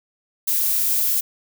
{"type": "noise", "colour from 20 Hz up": "violet", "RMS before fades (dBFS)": -20, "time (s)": [0.47, 1.21], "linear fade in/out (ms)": 10, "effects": []}